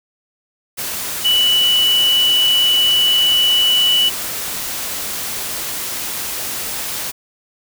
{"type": "tone in noise", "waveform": "sine", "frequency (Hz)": 2960, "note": "F#7", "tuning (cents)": 0, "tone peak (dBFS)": -11, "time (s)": [1.24, 4.1], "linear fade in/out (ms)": 20, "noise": "white", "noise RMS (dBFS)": -24, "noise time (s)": [0.77, 7.12], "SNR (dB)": 10, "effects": []}